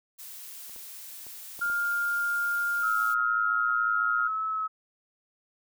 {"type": "noise", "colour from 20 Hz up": "blue", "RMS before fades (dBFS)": -43, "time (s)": [0.18, 3.15], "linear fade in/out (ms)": 20}
{"type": "clicks", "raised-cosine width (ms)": 1, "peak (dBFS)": [-43, -37, -37, -34, -38, -34, -43], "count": 7, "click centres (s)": [0.695, 0.762, 1.267, 1.592, 1.661, 1.699, 2.795]}
{"type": "tone", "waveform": "sine", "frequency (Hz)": 1406, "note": "F6", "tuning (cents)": 11, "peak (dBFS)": -25, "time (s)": [1.61, 4.28], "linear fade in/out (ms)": 10}
{"type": "tone with vibrato", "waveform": "sine", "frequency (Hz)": 1292, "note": "E6", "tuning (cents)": -35, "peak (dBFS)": -27, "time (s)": [2.82, 4.68], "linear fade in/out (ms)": 20, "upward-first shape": "triangle", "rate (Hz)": 2, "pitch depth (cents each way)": 12}
{"effects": []}